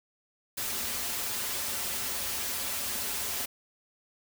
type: noise with comb filter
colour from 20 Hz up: white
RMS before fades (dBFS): -33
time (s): 0.57-3.46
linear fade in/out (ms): 10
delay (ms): 6.3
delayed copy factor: -0.95
effects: none